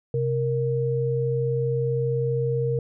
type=tone pair together; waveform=sine; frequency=130.81 / 466.2 Hz; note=C3 / A#4; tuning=0 / 0 cents; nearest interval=octave + minor seventh; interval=2200 cents; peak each=-24 dBFS; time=0.14-2.79 s; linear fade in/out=2 ms; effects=none